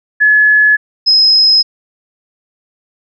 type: tone pair in turn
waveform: sine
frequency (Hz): 1706 / 5112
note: G#6 / D#8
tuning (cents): +46 / +46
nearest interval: octave + perfect fifth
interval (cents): 1900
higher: second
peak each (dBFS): -5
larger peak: neither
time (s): 0.2-0.77 / 1.06-1.63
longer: neither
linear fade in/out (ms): 20
effects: none